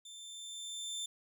25% pulse tone with level ramp, 3557 Hz, A7, 18 cents sharp, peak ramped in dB -45 to -33 dBFS, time 0.05-1.06 s, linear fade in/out 5 ms, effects none

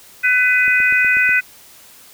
harmonic tone, 500 Hz, B4, 21 cents sharp, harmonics 3 / 4 / 5, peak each -15 / -17 / -16 dBFS, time 0.23-1.41 s, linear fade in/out 20 ms
click train, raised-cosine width 2 ms, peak -22 dBFS, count 6, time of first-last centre 0.68-1.292 s, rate 8.17 Hz
effects white hiss -44 dBFS RMS until 2.13 s

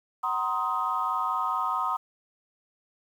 sine chord, C half-diminished seventh, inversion second, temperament just, 753.5 / 941.9 / 1046.5 / 1255.8 Hz, Gb5 / Bb5 / C6 / Eb6, +31 / +18 / 0 / +16 cents, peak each -34 / -31 / -30 / -28 dBFS, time 0.23-1.97 s, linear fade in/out 10 ms, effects tanh soft clip ceiling -15 dBFS + 9-bit

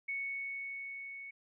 sine tone with level ramp, 2217 Hz, C#7, in tune, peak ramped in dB -34 to -44 dBFS, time 0.08-1.31 s, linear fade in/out 10 ms, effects none

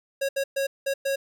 square tone bursts at uneven times, 548 Hz, C#5, 20 cents flat, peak -24 dBFS, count 5, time 0.21-0.29 / 0.36-0.44 / 0.56-0.67 / 0.86-0.94 / 1.05-1.16 s, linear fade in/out 10 ms, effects none

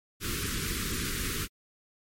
pink band-stop noise, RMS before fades -32 dBFS, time 0.2-1.48 s, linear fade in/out 50 ms, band 440 to 1200 Hz, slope 48 dB/octave, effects MP3 64 kbps

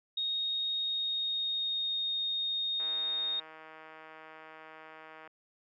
sine tone with pitch glide, 3729 to 3703 Hz, A#7 to A#7, 0 to -12 cents, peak -30 dBFS, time 0.17-3.4 s, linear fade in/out 5 ms, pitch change -12 cents, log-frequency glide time 0.75-2.02 s
click train, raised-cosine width 0.5 ms, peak -34 dBFS, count 392, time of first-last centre 2.8-5.275 s, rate 158 Hz
effects high-pass 400 Hz 12 dB/octave

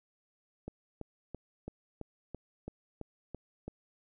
click train, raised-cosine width 2 ms, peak -27 dBFS, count 10, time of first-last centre 0.68-3.68 s, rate 3 Hz, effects none

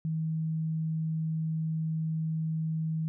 sine tone, 159.5 Hz, D#3, 43 cents sharp, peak -28 dBFS, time 0.05-3.08 s, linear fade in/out 0 ms, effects none

